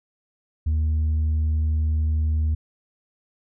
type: tone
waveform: sine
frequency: 77.78 Hz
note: D#2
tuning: in tune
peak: -16 dBFS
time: 0.66-2.55 s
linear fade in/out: 10 ms
effects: tanh soft clip ceiling -18 dBFS